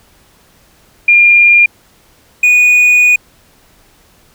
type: tone pair in turn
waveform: sine / triangle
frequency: 2406 / 2465 Hz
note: D7 / D#7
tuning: +41 / -17 cents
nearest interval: unison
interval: 42 cents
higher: second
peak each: -3 dBFS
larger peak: neither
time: 1.08-1.66 / 2.43-3.16 s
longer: second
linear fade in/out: 5 ms
effects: pink hiss -48 dBFS RMS until 4.34 s